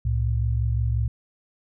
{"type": "tone pair together", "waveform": "sine", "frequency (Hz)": [67, 112.68], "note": ["C2", "A2"], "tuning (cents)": [42, 42], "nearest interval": "major sixth", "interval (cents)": 900, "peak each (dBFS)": -23, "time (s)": [0.05, 1.08], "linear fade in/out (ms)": 5, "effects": []}